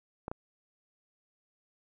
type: clicks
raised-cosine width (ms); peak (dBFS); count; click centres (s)
1; -22; 2; 0.281 / 0.315
effects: none